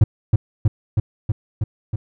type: tone with echo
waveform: triangle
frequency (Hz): 106.9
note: A2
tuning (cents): -49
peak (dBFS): -5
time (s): 0.01-0.04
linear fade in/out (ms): 5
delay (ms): 320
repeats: 6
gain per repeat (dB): -2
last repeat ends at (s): 1.96
effects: none